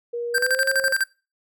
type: tone with pitch glide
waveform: sine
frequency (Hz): 474.8 to 536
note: A#4 to C5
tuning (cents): +32 to +42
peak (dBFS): -25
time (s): 0.13-0.93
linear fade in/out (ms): 10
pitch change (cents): +210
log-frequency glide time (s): 0.32-0.63
type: tone with tremolo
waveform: square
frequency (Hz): 1573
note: G6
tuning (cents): +6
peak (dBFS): -18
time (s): 0.34-1.04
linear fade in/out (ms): 10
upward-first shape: square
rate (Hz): 12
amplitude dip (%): 80
effects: noise-tail reverb RT60 0.3 s tail -24 dB re dry